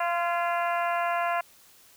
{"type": "harmonic tone with a mistuned harmonic", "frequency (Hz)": 345.1, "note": "F4", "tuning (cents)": -21, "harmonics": [2, 3, 4, 5, 6, 7, 8], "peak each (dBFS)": [-27, -30, -33, -36, -39, -41, -40], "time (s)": [0, 1.41], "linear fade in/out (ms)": 5, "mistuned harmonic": 5, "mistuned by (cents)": -25, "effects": ["white hiss -56 dBFS RMS until 1.96 s"]}